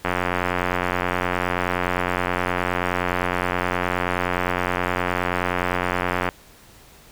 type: click train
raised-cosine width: 0.5 ms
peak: -6 dBFS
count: 560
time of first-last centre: 0.05-6.289 s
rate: 89.6 Hz
effects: pink hiss -49 dBFS RMS until 7.11 s